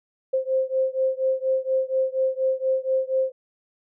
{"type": "beating tone pair", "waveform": "sine", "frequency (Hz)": [523.3, 527.5], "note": ["C5", "C5"], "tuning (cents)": [0, 14], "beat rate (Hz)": 4.2, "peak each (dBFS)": [-23, -24], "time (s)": [0.33, 3.32], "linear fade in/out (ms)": 10, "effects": []}